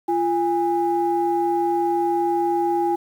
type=tone pair together; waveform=sine; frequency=344.6 / 819 Hz; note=F4 / G#5; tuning=-23 / -24 cents; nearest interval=octave + minor third; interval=1499 cents; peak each=-20 dBFS; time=0.08-2.96 s; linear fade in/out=10 ms; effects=tanh soft clip ceiling -11 dBFS + 8-bit